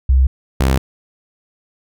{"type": "tone pair in turn", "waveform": ["sine", "sawtooth"], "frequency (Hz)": [65.41, 66.09], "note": ["C2", "C2"], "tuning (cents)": [0, 18], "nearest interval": "unison", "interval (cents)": 18, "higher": "second", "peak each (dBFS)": -8, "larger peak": "neither", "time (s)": [[0.09, 0.27], [0.6, 0.78]], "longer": "neither", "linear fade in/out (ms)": 5, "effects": []}